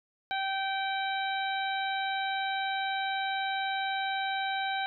harmonic tone, 776 Hz, G5, 18 cents flat, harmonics 1 / 2 / 3 / 4 / 5, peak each -31 / -35 / -39 / -42 / -39 dBFS, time 0.31-4.86 s, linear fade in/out 0 ms, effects none

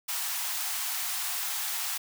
white high-pass noise, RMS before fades -32 dBFS, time 0.08-1.98 s, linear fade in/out 10 ms, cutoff 690 Hz, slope 96 dB/octave, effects none

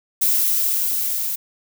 violet noise with level ramp, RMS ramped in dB -17 to -24 dBFS, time 0.21-1.36 s, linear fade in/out 10 ms, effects none

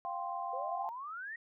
sine chord, F suspended second, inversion none, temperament equal, 698.5 / 784 / 1046.5 Hz, F5 / G5 / C6, 0 / 0 / 0 cents, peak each -40 dBFS, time 0.05-0.89 s, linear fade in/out 0 ms
sine exponential sweep, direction up, 499.7 to 1909 Hz, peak -40 dBFS, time 0.53-1.36 s, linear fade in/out 5 ms
effects none

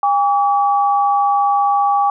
sine tone pair together, 808 / 1142.7 Hz, G#5 / D6, -48 / -48 cents, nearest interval tritone, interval 600 cents, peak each -13 / -17 dBFS, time 0.03-2.1 s, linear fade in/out 2 ms, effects none

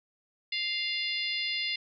harmonic tone, 698.5 Hz, F5, in tune, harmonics 3 / 4 / 5 / 6 / 7, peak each -34 / -35 / -36 / -37 / -37 dBFS, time 0.52-1.76 s, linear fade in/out 5 ms, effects none

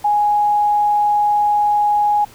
sine tone, 830.6 Hz, G#5, in tune, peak -12 dBFS, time 0.04-2.25 s, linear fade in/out 10 ms, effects pink hiss -44 dBFS RMS until 2.34 s

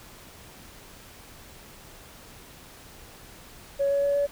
sine tone with pitch steps, 558 / 562.2 / 566.4 / 570.7 Hz, C#5 / C#5 / C#5 / D5, +11 / +24 / +37 / -50 cents, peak -20 dBFS, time 3.79-4.27 s, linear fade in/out 20 ms, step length 120 ms, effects tanh soft clip ceiling -17 dBFS + pink hiss -48 dBFS RMS until 4.31 s

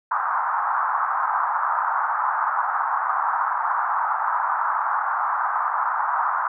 pink band-pass noise, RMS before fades -23 dBFS, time 0.11-6.48 s, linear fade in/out 5 ms, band 840 to 1400 Hz, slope 48 dB/octave, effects none

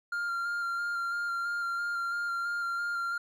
triangle tone with vibrato, 1394 Hz, F6, 4 cents flat, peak -28 dBFS, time 0.12-3.18 s, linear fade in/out 5 ms, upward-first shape square, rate 3 Hz, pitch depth 14 cents each way, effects none

